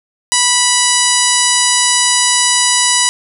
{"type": "harmonic tone", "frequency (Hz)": 982, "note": "B5", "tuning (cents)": -10, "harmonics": [1, 2, 3, 4, 5, 6, 7, 8, 9, 10], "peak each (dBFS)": [-19, -19, -19, -19, -19, -19, -19, -19, -19, -19], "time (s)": [0.32, 3.09], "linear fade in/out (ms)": 0, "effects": ["7-bit"]}